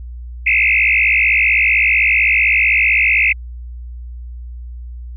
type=tone with frequency modulation; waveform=sine; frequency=2349 Hz; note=D7; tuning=in tune; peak=-10 dBFS; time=0.46-3.33 s; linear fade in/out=10 ms; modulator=55.7 Hz; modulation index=5.4; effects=added 60 Hz sine -27 dBFS peak until 5.16 s